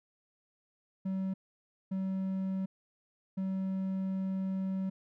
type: tone bursts at uneven times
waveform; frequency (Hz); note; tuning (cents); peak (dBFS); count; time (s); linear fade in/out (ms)
triangle; 190.5; G3; -49; -29; 3; 1.05-1.34 / 1.91-2.66 / 3.37-4.9; 10
effects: none